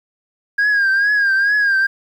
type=tone with vibrato; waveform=sine; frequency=1623 Hz; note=G#6; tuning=40 cents flat; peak=-10 dBFS; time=0.58-1.87 s; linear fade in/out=10 ms; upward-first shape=triangle; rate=2.3 Hz; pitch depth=83 cents each way; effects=tanh soft clip ceiling -11 dBFS + 8-bit